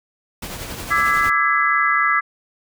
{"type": "noise with tremolo", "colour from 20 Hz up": "pink", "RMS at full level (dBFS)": -29, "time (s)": [0.42, 1.3], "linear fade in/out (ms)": 5, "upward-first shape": "triangle", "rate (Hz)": 11, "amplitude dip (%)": 45}
{"type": "chord", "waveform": "sine", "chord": "E dominant seventh", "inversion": "third", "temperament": "equal with one note detuned", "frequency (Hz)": [1174.7, 1318.5, 1661.2, 2019], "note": ["D6", "E6", "G#6", "B6"], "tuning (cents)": [0, 0, 0, 38], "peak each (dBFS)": -20, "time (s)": [0.9, 2.21], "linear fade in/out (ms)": 20}
{"effects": []}